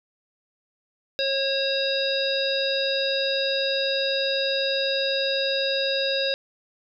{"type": "harmonic tone", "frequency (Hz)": 544, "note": "C#5", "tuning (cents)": -33, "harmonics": [1, 3, 5, 7, 9], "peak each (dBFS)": [-25, -32, -32, -27, -30], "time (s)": [1.19, 6.34], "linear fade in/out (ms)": 0, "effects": []}